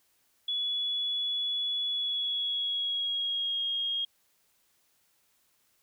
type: tone with pitch glide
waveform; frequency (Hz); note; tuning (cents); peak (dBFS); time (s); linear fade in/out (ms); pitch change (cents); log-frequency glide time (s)
sine; 3400 to 3258; G#7 to G#7; +40 to -34; -28; 0.48-4.05; 5; -74; 1.88-3.63
effects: white hiss -70 dBFS RMS until 5.82 s